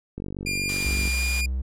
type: click train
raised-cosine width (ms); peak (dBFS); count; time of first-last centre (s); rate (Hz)
3; -20; 44; 0.18-1.076; 48
type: tone with pitch glide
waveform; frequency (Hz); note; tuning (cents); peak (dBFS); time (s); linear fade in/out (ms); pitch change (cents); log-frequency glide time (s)
sawtooth; 2402 to 2422; D7 to D#7; +38 to -47; -22; 0.46-1.46; 5; +15; 1.1-1.24
type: noise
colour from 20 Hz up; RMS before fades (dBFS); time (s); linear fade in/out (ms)
white; -34; 0.69-1.41; 2
type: tone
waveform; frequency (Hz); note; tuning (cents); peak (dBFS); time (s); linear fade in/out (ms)
triangle; 64.6; C2; -21; -22; 0.85-1.62; 10
effects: low-pass 11000 Hz 12 dB/octave